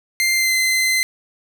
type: tone with pitch glide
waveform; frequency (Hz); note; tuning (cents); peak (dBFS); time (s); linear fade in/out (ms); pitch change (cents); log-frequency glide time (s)
sawtooth; 2093 to 2061; C7 to C7; 0 to -27; -12; 0.2-1.03; 0; -27; 0.34-0.54
effects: none